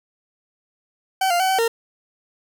40% pulse tone with pitch steps, 763 / 698 / 756 / 763 / 459.6 Hz, G5 / F5 / F#5 / G5 / A#4, -47 / -1 / +37 / -47 / -25 cents, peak -16 dBFS, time 1.21-1.68 s, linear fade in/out 5 ms, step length 94 ms, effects none

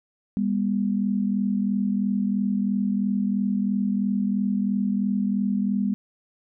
sine tone pair together, 200.4 / 243.4 Hz, G3 / B3, +38 / -25 cents, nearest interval minor third, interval 337 cents, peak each -22 / -26 dBFS, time 0.37-5.94 s, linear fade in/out 0 ms, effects none

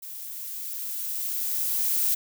violet noise with level ramp, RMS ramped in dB -39 to -23 dBFS, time 0.02-2.15 s, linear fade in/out 10 ms, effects none

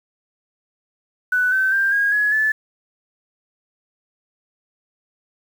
sine tone with pitch steps, 1491 / 1537.4 / 1585.1 / 1634.4 / 1685.2 / 1737.6 Hz, F#6 / G6 / G6 / G#6 / G#6 / A6, +13 / -34 / +19 / -28 / +25 / -22 cents, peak -15 dBFS, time 1.32-2.52 s, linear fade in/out 5 ms, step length 200 ms, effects 7-bit

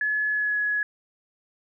sine tone with pitch glide, 1706 to 1685.4 Hz, G#6 to G#6, +46 to +25 cents, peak -22 dBFS, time 0.01-0.83 s, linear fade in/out 2 ms, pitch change -21 cents, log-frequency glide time 0.29-0.58 s, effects none

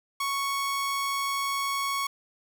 sawtooth tone, 1108.7 Hz, C#6, in tune, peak -23 dBFS, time 0.2-2.07 s, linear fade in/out 5 ms, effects none

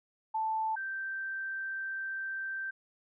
sine tone pair in turn, 880 / 1563.8 Hz, A5 / G6, 0 / -5 cents, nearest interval minor seventh, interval 995 cents, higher second, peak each -29 / -34 dBFS, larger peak first, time 0.34-0.76 / 0.76-2.71 s, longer second, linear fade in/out 10 ms, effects none

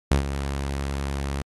sawtooth tone with ADSR envelope, 69.3 Hz, C#2, in tune, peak -11 dBFS, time 0.11-1.42 s, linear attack 6 ms, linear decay 110 ms, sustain -11 dB, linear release 5 ms, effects AAC 32 kbps

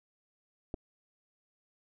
clicks, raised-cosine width 2 ms, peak -23 / -30 dBFS, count 2, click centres 0.741 / 0.744 s, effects none

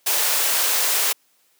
white high-pass noise, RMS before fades -20 dBFS, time 0.06-1.13 s, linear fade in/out 10 ms, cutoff 410 Hz, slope 24 dB/octave, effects white hiss -62 dBFS RMS until 1.59 s + high-pass 200 Hz 12 dB/octave

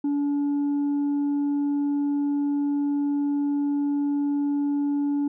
triangle tone with tanh clipping, 286.8 Hz, D4, 41 cents flat, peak -22 dBFS, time 0.04-5.28 s, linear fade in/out 5 ms, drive 7 dB, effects none

